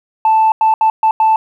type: tone bursts at uneven times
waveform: sine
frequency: 880 Hz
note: A5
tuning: in tune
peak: -6 dBFS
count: 5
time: 0.25-0.52 / 0.61-0.74 / 0.81-0.9 / 1.03-1.11 / 1.2-1.36 s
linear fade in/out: 2 ms
effects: tanh soft clip ceiling -5 dBFS + 8-bit